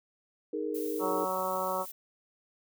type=chord; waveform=sine; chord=D# suspended fourth; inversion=none; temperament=equal; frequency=311.1 / 415.3 / 466.2 Hz; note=D#4 / G#4 / A#4; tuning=0 / 0 / 0 cents; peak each=-35 dBFS; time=0.53-1.25 s; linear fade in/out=5 ms
type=noise; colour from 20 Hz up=violet; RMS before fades=-43 dBFS; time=0.74-1.92 s; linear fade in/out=10 ms
type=harmonic tone; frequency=186.5 Hz; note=F#3; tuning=14 cents sharp; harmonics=1 / 2 / 3 / 4 / 5 / 6 / 7; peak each=-44 / -41 / -34 / -39 / -35 / -36 / -38 dBFS; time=0.99-1.86 s; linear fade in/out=50 ms
effects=none